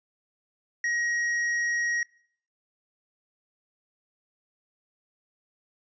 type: tone with hard clipping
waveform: sine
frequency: 1892 Hz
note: A#6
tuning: 25 cents sharp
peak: -26 dBFS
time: 0.84-2.03 s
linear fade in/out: 2 ms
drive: 5 dB
effects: noise-tail reverb RT60 0.6 s tail -24 dB re dry + resampled to 16000 Hz